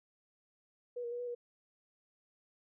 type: tone with pitch steps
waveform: sine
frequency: 487.3 / 472.7 / 483.1 / 489 / 480.5 Hz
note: B4 / A#4 / B4 / B4 / B4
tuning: -23 / +24 / -38 / -17 / -48 cents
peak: -37 dBFS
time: 0.96-1.35 s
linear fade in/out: 10 ms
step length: 78 ms
effects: none